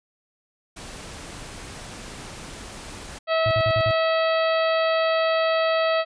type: noise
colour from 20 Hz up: pink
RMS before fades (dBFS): -38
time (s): 0.76-3.19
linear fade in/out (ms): 10
type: harmonic tone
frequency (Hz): 648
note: E5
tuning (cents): -30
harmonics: 1 / 2 / 3 / 4 / 5 / 6 / 7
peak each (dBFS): -20 / -26 / -30 / -32 / -34 / -36 / -37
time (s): 3.27-6.05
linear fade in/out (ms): 50
type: tone bursts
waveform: triangle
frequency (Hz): 110.3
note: A2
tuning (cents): +5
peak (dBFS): -21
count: 5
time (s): 3.46-3.909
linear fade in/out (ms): 0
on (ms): 49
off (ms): 51
effects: resampled to 22050 Hz